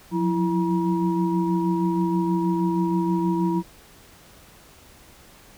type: tone cluster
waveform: sine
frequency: 178.2 / 184.5 / 332.4 / 956 Hz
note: F3 / F#3 / E4 / A#5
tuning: +35 / -5 / +15 / +43 cents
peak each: -23 / -32 / -23 / -29 dBFS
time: 0.11-3.63 s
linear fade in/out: 50 ms
effects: pink hiss -50 dBFS RMS until 5.57 s